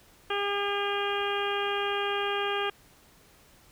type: harmonic tone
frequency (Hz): 403.8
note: G#4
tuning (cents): -49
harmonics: 1 / 2 / 3 / 4 / 5 / 6 / 7 / 8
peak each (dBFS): -31 / -34 / -34 / -35 / -43 / -38 / -37 / -38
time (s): 0.3-2.7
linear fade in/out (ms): 5
effects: pink hiss -58 dBFS RMS until 3.71 s